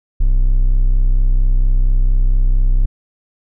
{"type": "tone", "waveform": "triangle", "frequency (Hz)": 32.17, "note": "C1", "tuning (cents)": -28, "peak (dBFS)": -7, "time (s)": [0.2, 2.86], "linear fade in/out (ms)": 10, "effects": []}